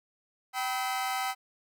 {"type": "tone cluster", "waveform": "40% pulse", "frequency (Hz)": [772, 980, 1285, 2047], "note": ["G5", "B5", "E6", "C7"], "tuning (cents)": [-27, -14, -45, -38], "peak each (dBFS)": [-31, -38, -35, -37], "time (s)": [0.53, 1.35], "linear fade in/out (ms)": 50, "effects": []}